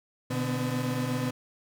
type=tone cluster; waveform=35% pulse; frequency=122.8 / 148.4 / 253.8 Hz; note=B2 / D3 / B3; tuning=-9 / +18 / +47 cents; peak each=-30 / -33 / -29 dBFS; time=0.3-1.31 s; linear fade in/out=10 ms; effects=none